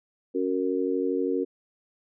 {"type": "chord", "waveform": "sine", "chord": "F# major", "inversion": "second", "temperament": "just", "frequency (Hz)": [277.5, 370, 462.5], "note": ["C#4", "F#4", "A#4"], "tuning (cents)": [2, 0, -14], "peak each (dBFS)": -28, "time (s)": [0.34, 1.45], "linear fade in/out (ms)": 20, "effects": []}